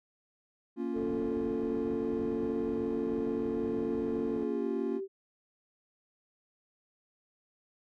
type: chord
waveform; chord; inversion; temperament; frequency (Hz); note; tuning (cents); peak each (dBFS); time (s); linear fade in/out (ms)
triangle; Bb minor; none; just; 233.1 / 279.7 / 349.6; Bb3 / Db4 / F4; 0 / +16 / +2; -34; 0.76-5.01; 50
type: tone with pitch glide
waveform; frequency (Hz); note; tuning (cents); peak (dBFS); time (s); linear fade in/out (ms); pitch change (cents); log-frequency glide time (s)
sine; 443.6 to 388.4; A4 to G4; +14 to -16; -34; 0.93-5.08; 50; -230; 4.31-4.72
type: low-pass noise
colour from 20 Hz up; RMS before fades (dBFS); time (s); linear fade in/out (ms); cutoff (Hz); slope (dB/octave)
white; -46; 0.96-4.44; 2; 370; 12
effects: none